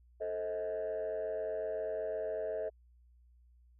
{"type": "chord", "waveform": "sine", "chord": "A diminished", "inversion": "none", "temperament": "just", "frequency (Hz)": [440, 528, 633.6], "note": ["A4", "C5", "Eb5"], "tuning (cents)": [0, 16, 31], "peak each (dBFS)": [-37, -40, -35], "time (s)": [0.2, 2.7], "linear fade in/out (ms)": 20, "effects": ["tanh soft clip ceiling -30 dBFS", "added 60 Hz sine -60 dBFS peak until 3.79 s"]}